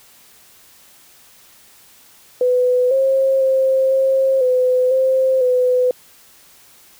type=tone with pitch steps; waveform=sine; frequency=499.3 / 535 / 529 / 533 / 506 / 524 / 502 Hz; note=B4 / C5 / C5 / C5 / B4 / C5 / B4; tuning=+19 / +38 / +19 / +32 / +42 / +2 / +28 cents; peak=-12 dBFS; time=2.41-5.91 s; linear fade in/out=2 ms; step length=500 ms; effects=white hiss -48 dBFS RMS until 6.99 s